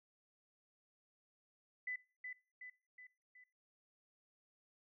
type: tone with echo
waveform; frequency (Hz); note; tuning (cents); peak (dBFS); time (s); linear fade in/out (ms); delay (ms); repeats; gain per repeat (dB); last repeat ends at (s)
sine; 2000; B6; +21; -39; 1.87-1.96; 5; 370; 4; -5; 3.44
effects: noise-tail reverb RT60 0.4 s tail -23 dB re dry